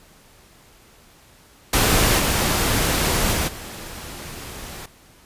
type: noise with level steps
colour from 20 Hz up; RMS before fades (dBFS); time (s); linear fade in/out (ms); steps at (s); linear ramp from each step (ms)
pink; -17 / -20 / -22 / -35; 1.73-4.86; 5; 2.18 / 3.32 / 3.47; 20
effects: pink hiss -51 dBFS RMS until 5.25 s + resampled to 32000 Hz